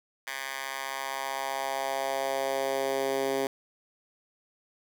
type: tone with high-pass filter sweep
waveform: 10% pulse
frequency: 135.4 Hz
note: C#3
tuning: 40 cents flat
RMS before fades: -31 dBFS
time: 0.27-3.47 s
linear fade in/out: 2 ms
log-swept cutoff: 1500 to 350 Hz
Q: 1.9
effects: none